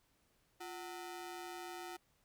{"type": "ring-modulated tone", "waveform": "sawtooth", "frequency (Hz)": 549, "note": "C#5", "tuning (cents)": -17, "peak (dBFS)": -38, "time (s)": [0.6, 1.97], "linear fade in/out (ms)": 10, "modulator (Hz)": 198, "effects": ["pink hiss -75 dBFS RMS until 2.24 s"]}